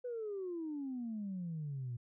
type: exponential sweep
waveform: sine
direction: down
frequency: 503 to 116.9 Hz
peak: -37 dBFS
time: 0.04-1.97 s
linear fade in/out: 10 ms
effects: tanh soft clip ceiling -34 dBFS